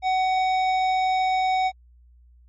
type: tone with hard clipping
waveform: triangle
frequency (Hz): 750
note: F#5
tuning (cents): +23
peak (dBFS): -21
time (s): 0.02-1.72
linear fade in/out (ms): 50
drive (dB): 15
effects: added 60 Hz sine -50 dBFS peak until 2.48 s + MP3 32 kbps